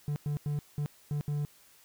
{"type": "tone bursts at uneven times", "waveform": "triangle", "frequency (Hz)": 146.6, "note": "D3", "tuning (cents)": -3, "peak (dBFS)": -27, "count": 6, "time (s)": [[0.08, 0.16], [0.26, 0.37], [0.46, 0.59], [0.78, 0.86], [1.11, 1.21], [1.28, 1.45]], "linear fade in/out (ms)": 0, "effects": ["white hiss -60 dBFS RMS until 1.84 s"]}